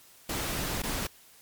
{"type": "noise with dropouts", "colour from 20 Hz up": "pink", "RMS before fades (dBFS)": -32, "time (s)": [0.29, 1.07], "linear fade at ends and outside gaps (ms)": 5, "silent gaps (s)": [0.821, 0.834], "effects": ["white hiss -56 dBFS RMS until 1.41 s", "MP3 96 kbps"]}